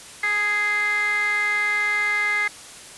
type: tone with band-pass filter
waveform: 15% pulse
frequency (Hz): 415.3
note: G#4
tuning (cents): 0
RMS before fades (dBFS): -22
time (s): 0.23-2.48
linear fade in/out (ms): 5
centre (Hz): 2000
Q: 10
effects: white hiss -41 dBFS RMS until 2.97 s + resampled to 24000 Hz